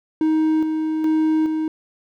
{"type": "tone with tremolo", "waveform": "triangle", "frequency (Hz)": 314.1, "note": "D#4", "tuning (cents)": 16, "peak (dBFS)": -13, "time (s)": [0.21, 1.68], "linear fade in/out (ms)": 2, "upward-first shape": "square", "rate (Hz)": 1.2, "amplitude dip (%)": 40, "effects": []}